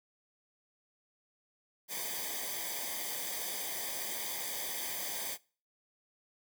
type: noise with comb filter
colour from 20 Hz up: white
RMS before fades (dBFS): -38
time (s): 1.88-5.38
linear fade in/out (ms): 50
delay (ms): 0.73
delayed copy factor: -0.85
effects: noise-tail reverb RT60 0.4 s tail -23 dB re dry